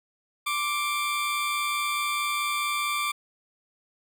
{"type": "tone pair together", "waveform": "20% pulse", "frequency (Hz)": [1070.1, 1174.7], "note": ["C6", "D6"], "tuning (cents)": [39, 0], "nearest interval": "major second", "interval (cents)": 161, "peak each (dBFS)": [-32, -21], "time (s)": [0.46, 3.12], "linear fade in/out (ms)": 10, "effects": []}